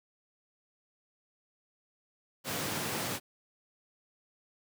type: high-pass noise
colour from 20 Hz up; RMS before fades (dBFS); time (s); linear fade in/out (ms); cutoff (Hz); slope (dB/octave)
pink; -35; 2.44-3.2; 50; 110; 24
effects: none